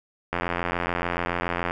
click train, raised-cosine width 0.5 ms, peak -10 dBFS, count 121, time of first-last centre 0.33-1.709 s, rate 87 Hz, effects none

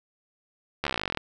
slowing click train, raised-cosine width 0.3 ms, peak -11 dBFS, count 19, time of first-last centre 0.84-1.173 s, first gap 13 ms, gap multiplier 1.04, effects none

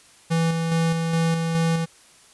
square tone with tremolo, 164.81 Hz, E3, in tune, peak -19 dBFS, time 0.3-1.86 s, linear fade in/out 20 ms, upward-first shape square, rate 2.4 Hz, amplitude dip 35%, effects white hiss -52 dBFS RMS until 2.33 s + resampled to 24000 Hz

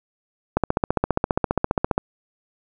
click train, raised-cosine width 1 ms, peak -4 dBFS, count 22, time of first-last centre 0.57-1.979 s, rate 14.9 Hz, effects none

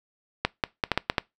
clicks, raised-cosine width 0.3 ms, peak -5 dBFS, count 7, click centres 0.45 / 0.638 / 0.838 / 0.917 / 0.976 / 1.099 / 1.182 s, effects noise-tail reverb RT60 0.2 s tail -23 dB re dry

